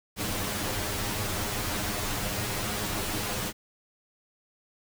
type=noise with comb filter; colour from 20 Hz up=pink; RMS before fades=-31 dBFS; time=0.16-3.53 s; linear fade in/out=50 ms; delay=9.7 ms; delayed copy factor=+0.85; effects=none